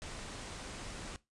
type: low-pass noise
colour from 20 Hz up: pink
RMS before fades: -45 dBFS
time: 0.02-1.16 s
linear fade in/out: 0 ms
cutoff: 9600 Hz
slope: 48 dB/octave
effects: noise-tail reverb RT60 0.2 s tail -18 dB re dry + resampled to 24000 Hz